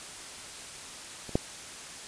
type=clicks; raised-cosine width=2 ms; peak=-28 / -10 dBFS; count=2; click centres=1.293 / 1.355 s; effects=white hiss -43 dBFS RMS until 2.07 s + resampled to 22050 Hz